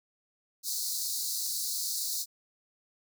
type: high-pass noise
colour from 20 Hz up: pink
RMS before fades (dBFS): -33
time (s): 0.63-2.26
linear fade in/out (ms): 50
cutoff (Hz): 4000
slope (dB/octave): 96
effects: none

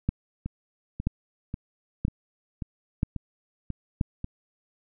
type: two click trains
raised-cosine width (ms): 5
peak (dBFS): -19 / -11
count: 8 / 5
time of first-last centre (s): 0.46-4.244 / 0.09-4.012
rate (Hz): 1.85 / 1.02
effects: none

